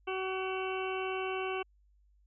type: harmonic tone with a mistuned harmonic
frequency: 377.4 Hz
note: F#4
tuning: 34 cents sharp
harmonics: 1 / 2 / 3 / 4 / 6 / 7 / 8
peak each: -35 / -40 / -41 / -45 / -45 / -42 / -48 dBFS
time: 0.07-1.63 s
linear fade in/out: 10 ms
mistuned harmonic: 7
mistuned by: +40 cents
effects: added 50 Hz sine -63 dBFS peak until 2.26 s